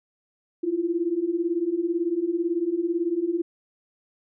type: beating tone pair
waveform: sine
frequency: 328.5 / 346.5 Hz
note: E4 / F4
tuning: -6 / -14 cents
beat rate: 18 Hz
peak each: -27 / -24 dBFS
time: 0.63-3.42 s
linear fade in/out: 10 ms
effects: none